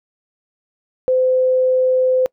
sine tone, 513 Hz, C5, 34 cents flat, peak -12 dBFS, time 1.08-2.26 s, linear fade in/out 0 ms, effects noise-tail reverb RT60 0.1 s tail -26 dB re dry

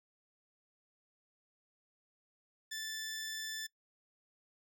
15% pulse tone, 1758 Hz, A6, 2 cents flat, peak -33 dBFS, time 2.71-3.67 s, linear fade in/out 10 ms, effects noise-tail reverb RT60 0.1 s tail -21 dB re dry

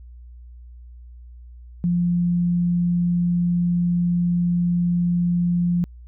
sine tone, 174.61 Hz, F3, in tune, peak -17 dBFS, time 1.84-5.84 s, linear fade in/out 0 ms, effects added 60 Hz sine -39 dBFS peak until 6.07 s

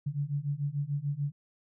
sine beating tone pair, 140 / 146.8 Hz, C#3 / D3, +18 / 0 cents, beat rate 6.8 Hz, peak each -33 / -32 dBFS, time 0.06-1.32 s, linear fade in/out 10 ms, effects none

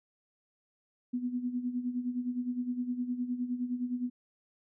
sine tone with tremolo, 246.9 Hz, B3, in tune, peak -28 dBFS, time 1.13-4.1 s, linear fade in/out 10 ms, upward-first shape sine, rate 9.7 Hz, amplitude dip 70%, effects none

